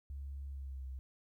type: tone with pitch glide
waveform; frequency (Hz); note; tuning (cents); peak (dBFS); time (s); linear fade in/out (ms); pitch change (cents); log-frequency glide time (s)
sine; 69.3 to 65.6; C#2 to C2; 0 to +5; -40; 0.1-0.99; 0; -95; 0.48-0.86
effects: tanh soft clip ceiling -36 dBFS + 13-bit